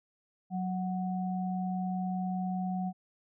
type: tone pair together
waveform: sine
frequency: 185 / 740 Hz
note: F#3 / F#5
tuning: 0 / 0 cents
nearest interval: 2 octaves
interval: 2400 cents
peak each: -31 / -37 dBFS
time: 0.5-2.93 s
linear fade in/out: 50 ms
effects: none